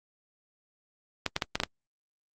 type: clicks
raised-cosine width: 0.2 ms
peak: -9 dBFS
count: 6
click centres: 1.263 / 1.364 / 1.422 / 1.555 / 1.601 / 1.635 s
effects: Opus 32 kbps